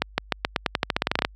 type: accelerating click train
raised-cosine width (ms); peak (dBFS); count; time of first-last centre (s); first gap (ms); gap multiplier
0.3; -4; 17; 0.02-1.249; 160; 0.89
effects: added 50 Hz sine -36 dBFS peak until 1.35 s + high-pass 80 Hz 12 dB/octave